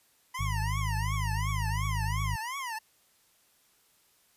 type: tone with vibrato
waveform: 25% pulse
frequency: 987.8 Hz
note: B5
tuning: in tune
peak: -30 dBFS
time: 0.34-2.79 s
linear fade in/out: 10 ms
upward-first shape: triangle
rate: 2.8 Hz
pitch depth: 250 cents each way
type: harmonic tone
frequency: 51.91 Hz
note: G#1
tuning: in tune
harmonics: 1 / 2 / 3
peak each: -32 / -31 / -38 dBFS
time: 0.39-2.36 s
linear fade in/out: 10 ms
effects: white hiss -66 dBFS RMS until 4.36 s + resampled to 32000 Hz